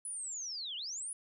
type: linear two-way sweep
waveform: sine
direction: down then up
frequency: 10100 to 2794 to 10100 Hz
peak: -38 dBFS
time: 0.05-1.13 s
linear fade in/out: 2 ms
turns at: 0.76 s
effects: none